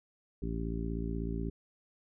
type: harmonic tone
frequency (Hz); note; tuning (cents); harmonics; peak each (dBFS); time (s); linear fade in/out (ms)
56.3; A1; +40; 1 / 2 / 3 / 4 / 5 / 6 / 7; -36 / -43 / -39 / -42 / -41 / -48 / -43; 0.42-1.5; 5
effects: none